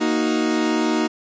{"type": "chord", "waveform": "40% pulse", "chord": "D# minor", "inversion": "second", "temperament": "equal", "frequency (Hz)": [233.1, 311.1, 370], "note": ["A#3", "D#4", "F#4"], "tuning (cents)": [0, 0, 0], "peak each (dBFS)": [-22, -20, -24], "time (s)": [0, 1.08], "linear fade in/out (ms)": 20, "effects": ["resampled to 16000 Hz"]}